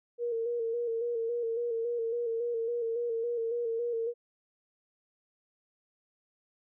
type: tone with vibrato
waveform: sine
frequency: 466.2 Hz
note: A#4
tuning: in tune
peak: -29 dBFS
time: 0.18-4.14 s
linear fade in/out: 50 ms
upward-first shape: square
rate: 3.6 Hz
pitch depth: 39 cents each way
effects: none